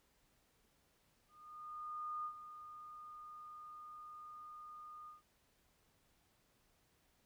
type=tone with ADSR envelope; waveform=sine; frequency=1223 Hz; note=D#6; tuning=30 cents flat; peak=-39 dBFS; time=1.28-5.22 s; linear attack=970 ms; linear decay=78 ms; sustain=-11 dB; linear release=140 ms; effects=pink hiss -75 dBFS RMS until 7.25 s